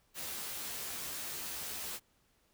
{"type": "noise with comb filter", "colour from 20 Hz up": "white", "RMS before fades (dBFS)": -41, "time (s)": [0.14, 2], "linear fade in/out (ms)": 50, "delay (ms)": 14, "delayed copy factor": 0.8, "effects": ["pink hiss -72 dBFS RMS until 2.53 s"]}